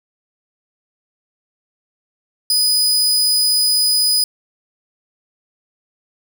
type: tone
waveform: sawtooth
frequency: 4978 Hz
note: D#8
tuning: in tune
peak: -10 dBFS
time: 2.5-4.24 s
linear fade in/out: 2 ms
effects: none